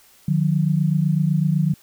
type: tone pair together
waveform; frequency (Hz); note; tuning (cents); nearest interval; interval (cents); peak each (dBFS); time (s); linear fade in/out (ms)
sine; 152.04 / 180; D#3 / F#3; -40 / -47; minor third; 293; -18 / -20; 0.28-1.74; 5
effects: white hiss -53 dBFS RMS until 1.82 s